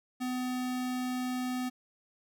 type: tone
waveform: square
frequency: 252.1 Hz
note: B3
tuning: 36 cents sharp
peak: -32 dBFS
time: 0.2-1.7 s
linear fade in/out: 20 ms
effects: none